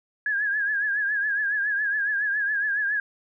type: tone with vibrato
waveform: sine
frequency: 1661.2 Hz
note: G#6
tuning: in tune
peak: -22 dBFS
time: 0.26-3 s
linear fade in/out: 2 ms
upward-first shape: triangle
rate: 7.2 Hz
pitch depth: 91 cents each way
effects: none